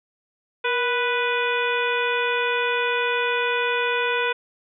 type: harmonic tone with a mistuned harmonic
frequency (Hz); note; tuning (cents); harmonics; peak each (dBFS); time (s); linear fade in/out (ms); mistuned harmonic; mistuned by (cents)
493.9; B4; 0; 1 / 2 / 3 / 4 / 5 / 6 / 7; -25 / -27 / -26 / -32 / -27 / -36 / -33; 0.64-4.33; 10; 1; -60
effects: none